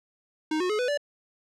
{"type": "tone with pitch steps", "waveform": "square", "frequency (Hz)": [311.1, 363.6, 425, 496.7, 580.5], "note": ["D#4", "F#4", "G#4", "B4", "D5"], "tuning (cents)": [0, -30, 40, 10, -20], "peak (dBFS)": -25, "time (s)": [0.51, 0.975], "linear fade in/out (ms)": 5, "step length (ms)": 93, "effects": ["low-pass 6000 Hz 12 dB/octave"]}